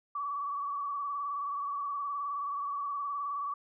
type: tone with vibrato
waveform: sine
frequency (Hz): 1140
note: C#6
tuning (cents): +48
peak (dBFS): -32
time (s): 0.15-3.54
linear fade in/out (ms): 5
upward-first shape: sine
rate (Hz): 19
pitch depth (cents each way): 45
effects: none